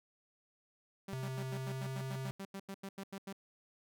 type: tone bursts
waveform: sawtooth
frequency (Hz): 195.2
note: G3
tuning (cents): -7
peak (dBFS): -38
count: 16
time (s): 1.08-3.328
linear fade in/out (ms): 5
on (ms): 58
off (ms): 88
type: tone with pitch glide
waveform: square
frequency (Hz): 131.1 to 132.39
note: C3 to C3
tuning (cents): +4 to +21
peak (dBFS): -39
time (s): 1.13-2.31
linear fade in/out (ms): 0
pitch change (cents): +17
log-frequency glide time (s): 1.52-1.91
effects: none